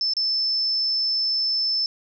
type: tone with dropouts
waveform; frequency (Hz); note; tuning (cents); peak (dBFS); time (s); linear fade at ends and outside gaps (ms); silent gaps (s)
sine; 5274; E8; 0; -20; 0.01-1.86; 1; 0.136-0.167
effects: none